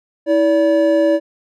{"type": "tone pair together", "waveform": "triangle", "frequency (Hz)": [325.1, 575], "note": ["E4", "D5"], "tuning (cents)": [-24, -37], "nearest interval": "minor seventh", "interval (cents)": 987, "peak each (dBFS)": [-13, -11], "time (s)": [0.26, 1.2], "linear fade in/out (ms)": 50, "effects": []}